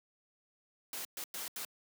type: noise bursts at uneven times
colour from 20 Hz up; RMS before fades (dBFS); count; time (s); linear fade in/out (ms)
white; -41; 4; 0.93-1.05 / 1.17-1.24 / 1.34-1.48 / 1.56-1.65; 2
effects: high-pass 200 Hz 12 dB/octave